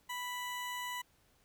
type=tone; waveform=20% pulse; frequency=987.8 Hz; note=B5; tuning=in tune; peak=-33 dBFS; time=0.09-1.02 s; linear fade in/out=10 ms; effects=pink hiss -70 dBFS RMS until 1.44 s